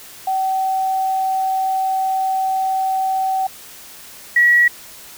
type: tone pair in turn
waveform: sine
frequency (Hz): 763 / 1922.6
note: G5 / B6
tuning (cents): -47 / -47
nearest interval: octave + major third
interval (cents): 1600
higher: second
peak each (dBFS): -16 / -9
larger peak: second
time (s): 0.27-3.47 / 4.36-4.68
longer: first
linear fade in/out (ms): 5
effects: white hiss -39 dBFS RMS until 5.17 s